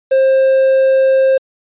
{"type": "tone with quantisation", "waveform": "triangle", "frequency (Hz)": 531, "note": "C5", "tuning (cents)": 25, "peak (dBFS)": -6, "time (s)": [0.11, 1.38], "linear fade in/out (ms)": 10, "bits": 6, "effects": ["resampled to 8000 Hz"]}